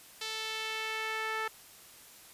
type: tone with band-pass filter sweep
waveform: sawtooth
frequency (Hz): 440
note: A4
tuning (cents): 0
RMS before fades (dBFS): -36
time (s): 0.21-1.48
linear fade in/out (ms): 5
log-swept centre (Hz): 4100 to 1600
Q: 1.5
effects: white hiss -54 dBFS RMS until 2.33 s + resampled to 32000 Hz